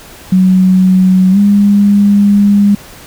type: tone with pitch glide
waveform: sine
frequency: 186.1 to 202.9 Hz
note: F#3 to G#3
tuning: +10 to -40 cents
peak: -4 dBFS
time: 0.32-2.75 s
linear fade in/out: 5 ms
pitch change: +150 cents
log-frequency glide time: 1.31-1.38 s
effects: pink hiss -34 dBFS RMS until 3.06 s